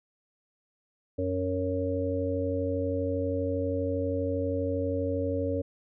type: harmonic tone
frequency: 92.5 Hz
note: F#2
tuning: in tune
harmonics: 1 / 3 / 5 / 6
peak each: -32 / -32 / -32 / -32 dBFS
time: 1.18-5.62 s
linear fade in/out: 10 ms
effects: none